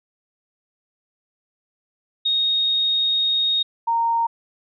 sine tone pair in turn, 3729 / 924.7 Hz, A#7 / A#5, 0 / -14 cents, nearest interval 2 octaves, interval 2414 cents, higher first, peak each -17 dBFS, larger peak neither, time 2.25-3.63 / 3.87-4.27 s, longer first, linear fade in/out 10 ms, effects none

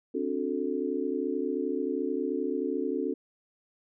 sine chord, D dominant seventh, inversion third, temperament just, 264.3 / 293.7 / 367.1 / 440.5 Hz, C4 / D4 / F#4 / A4, +18 / 0 / -14 / +2 cents, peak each -33 dBFS, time 0.14-3.14 s, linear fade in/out 10 ms, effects none

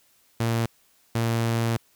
sawtooth tone bursts at uneven times, 115.3 Hz, A#2, 19 cents flat, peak -18 dBFS, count 2, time 0.4-0.66 / 1.15-1.77 s, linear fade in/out 5 ms, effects white hiss -62 dBFS RMS until 1.95 s

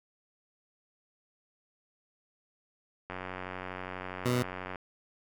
click train, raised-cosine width 0.5 ms, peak -23 dBFS, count 154, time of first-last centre 3.1-4.758 s, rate 92.3 Hz
15% pulse tone, 123.47 Hz, B2, in tune, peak -20 dBFS, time 4.25-4.43 s, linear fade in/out 10 ms
effects none

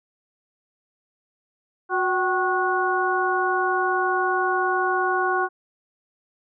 harmonic tone with a mistuned harmonic, 365.7 Hz, F#4, 20 cents flat, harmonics 1 / 2 / 3 / 4, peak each -25 / -25 / -25 / -25 dBFS, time 1.89-5.49 s, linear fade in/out 50 ms, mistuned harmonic 2, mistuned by +70 cents, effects none

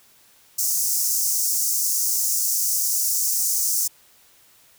pink high-pass noise, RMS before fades -22 dBFS, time 0.58-3.88 s, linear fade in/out 10 ms, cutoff 5500 Hz, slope 48 dB/octave, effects white hiss -55 dBFS RMS until 4.78 s

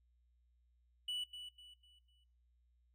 triangle tone with echo, 2958 Hz, F#7, 1 cent flat, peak -36 dBFS, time 1.08-1.24 s, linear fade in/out 5 ms, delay 250 ms, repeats 4, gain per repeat -9 dB, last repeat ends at 2.24 s, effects noise-tail reverb RT60 0.4 s tail -19 dB re dry + added 60 Hz sine -70 dBFS peak until 2.94 s

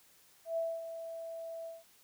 sine tone with ADSR envelope, 660 Hz, E5, 2 cents sharp, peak -30 dBFS, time 0.45-1.84 s, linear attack 120 ms, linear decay 240 ms, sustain -10 dB, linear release 180 ms, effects white hiss -64 dBFS RMS until 2.03 s

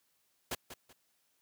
pink noise with echo, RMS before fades -36 dBFS, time 0.51-0.55 s, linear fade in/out 5 ms, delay 190 ms, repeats 2, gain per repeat -11 dB, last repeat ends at 0.93 s, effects white hiss -75 dBFS RMS until 1.41 s + high-pass 80 Hz 12 dB/octave

